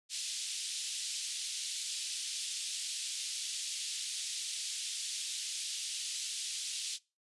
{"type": "band-pass noise", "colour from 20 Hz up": "pink", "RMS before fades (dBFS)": -39, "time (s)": [0.09, 6.99], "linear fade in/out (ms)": 50, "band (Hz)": [3200, 10000], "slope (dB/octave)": 24, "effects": ["noise-tail reverb RT60 0.3 s tail -24 dB re dry", "resampled to 24000 Hz"]}